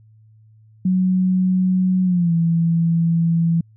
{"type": "tone with pitch glide", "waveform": "sine", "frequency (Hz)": [185, 166.73], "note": ["F#3", "E3"], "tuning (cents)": [0, 20], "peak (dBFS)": -14, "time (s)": [0.85, 3.61], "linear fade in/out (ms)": 5, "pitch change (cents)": -180, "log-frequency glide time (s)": [2.04, 2.33], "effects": ["added 109 Hz sine -47 dBFS peak until 3.76 s"]}